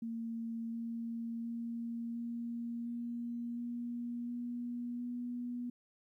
sine tone with pitch steps, 229 / 231 / 233 / 235 / 237.1 / 239.1 / 241.2 / 243.3 Hz, A#3 / A#3 / A#3 / A#3 / A#3 / A#3 / B3 / B3, -31 / -16 / -1 / +14 / +30 / +44 / -41 / -26 cents, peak -37 dBFS, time 0.02-5.7 s, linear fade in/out 5 ms, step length 710 ms, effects 13-bit

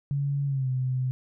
sine tone with pitch glide, 141.1 to 128.64 Hz, C#3 to C3, +31 to -29 cents, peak -24 dBFS, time 0.11-1.11 s, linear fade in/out 0 ms, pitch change -160 cents, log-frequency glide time 0.46-0.69 s, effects none

